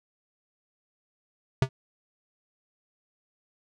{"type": "tone with exponential decay", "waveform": "square", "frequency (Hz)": 131.8, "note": "C3", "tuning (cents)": 13, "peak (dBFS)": -16, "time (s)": [1.62, 1.69], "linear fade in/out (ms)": 2, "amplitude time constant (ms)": 15, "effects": ["low-pass 6000 Hz 12 dB/octave"]}